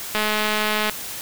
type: click train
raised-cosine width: 0.3 ms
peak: -6 dBFS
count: 160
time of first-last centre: 0.15-0.896 s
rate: 213 Hz
effects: white hiss -32 dBFS RMS until 1.21 s